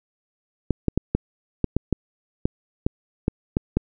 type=clicks; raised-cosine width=3 ms; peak=-6 dBFS; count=12; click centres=0.707 / 0.883 / 0.976 / 1.15 / 1.643 / 1.766 / 1.927 / 2.455 / 2.865 / 3.281 / 3.569 / 3.77 s; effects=none